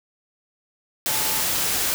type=tone in noise; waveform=sine; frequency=872 Hz; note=A5; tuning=16 cents flat; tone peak=-34 dBFS; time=1.09-1.41 s; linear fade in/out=0 ms; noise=white; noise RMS=-23 dBFS; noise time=1.06-1.94 s; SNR=-14 dB; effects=none